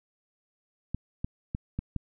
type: clicks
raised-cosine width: 5 ms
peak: -18 dBFS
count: 5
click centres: 0.946 / 1.245 / 1.549 / 1.79 / 1.963 s
effects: none